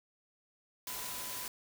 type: tone in noise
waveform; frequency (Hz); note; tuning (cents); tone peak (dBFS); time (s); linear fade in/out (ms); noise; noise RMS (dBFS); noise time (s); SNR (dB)
sine; 1000; B5; +21; -50; 0.87-1.48; 2; white; -41; 0.87-1.48; -12
effects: none